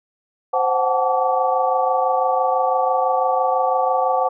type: tone cluster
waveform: sine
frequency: 521 / 737 / 763 / 872 / 1150 Hz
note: C5 / F#5 / G5 / A5 / D6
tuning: -7 / -7 / -47 / -16 / -37 cents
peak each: -21 / -20 / -25 / -23 / -24 dBFS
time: 0.53-4.29 s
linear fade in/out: 10 ms
effects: none